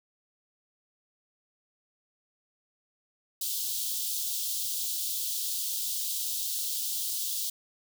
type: high-pass noise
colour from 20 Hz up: white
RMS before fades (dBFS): -32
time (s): 3.41-7.5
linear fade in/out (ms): 5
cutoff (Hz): 3200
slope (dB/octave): 48
effects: none